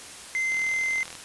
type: tone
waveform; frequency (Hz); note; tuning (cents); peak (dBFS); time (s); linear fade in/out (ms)
triangle; 2074; C7; -16; -22; 0.35-1.03; 0
type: click train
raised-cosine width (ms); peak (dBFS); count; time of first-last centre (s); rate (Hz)
0.2; -22; 27; 0.52-1.153; 41.1
effects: white hiss -42 dBFS RMS until 1.24 s + resampled to 24000 Hz

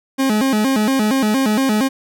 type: tone with vibrato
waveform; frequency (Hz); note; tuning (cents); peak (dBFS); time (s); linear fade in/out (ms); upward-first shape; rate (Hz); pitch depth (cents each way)
40% pulse; 238.9; A#3; +43; -13; 0.18-1.89; 20; square; 4.3; 200
effects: none

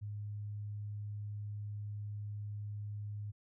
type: tone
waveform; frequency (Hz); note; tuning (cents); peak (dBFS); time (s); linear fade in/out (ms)
sine; 103.83; G#2; 0; -39; 0.01-3.32; 20
effects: none

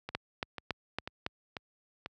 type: two click trains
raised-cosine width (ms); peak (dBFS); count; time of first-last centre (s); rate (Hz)
0.3; -16 / -22; 5 / 5; 0.15-1.264 / 0.09-2.06; 3.59 / 2.03
effects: high-pass 60 Hz 12 dB/octave

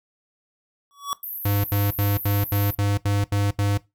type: tone with exponential growth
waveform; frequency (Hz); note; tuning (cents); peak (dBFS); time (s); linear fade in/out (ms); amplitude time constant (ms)
square; 1132; C#6; +36; -21; 0.91-1.13; 0; 47
type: band-pass noise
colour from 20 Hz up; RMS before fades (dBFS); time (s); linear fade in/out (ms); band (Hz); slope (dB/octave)
white; -33; 1.23-2.75; 2; 12000 to 14000; 96
type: tone bursts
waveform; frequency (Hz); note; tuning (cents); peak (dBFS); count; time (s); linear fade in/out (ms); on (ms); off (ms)
square; 101.2; G#2; -44; -20; 9; 1.45-3.776; 5; 190; 77
effects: noise-tail reverb RT60 0.2 s tail -19 dB re dry

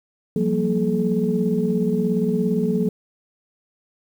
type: tone cluster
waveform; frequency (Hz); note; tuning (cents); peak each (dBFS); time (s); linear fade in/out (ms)
sine; 174.6 / 191.7 / 232.6 / 428.6; F3 / G3 / A#3 / A4; 0 / -38 / -4 / -45; -23; 0.36-2.89; 2
effects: tanh soft clip ceiling -7 dBFS + 8-bit

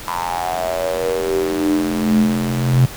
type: tone with high-pass filter sweep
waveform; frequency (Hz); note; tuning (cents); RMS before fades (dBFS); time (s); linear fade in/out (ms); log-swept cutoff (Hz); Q
square; 43.36; F1; -12; -18; 0.07-2.86; 10; 1000 to 130; 8.7
effects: pink hiss -33 dBFS RMS until 2.96 s

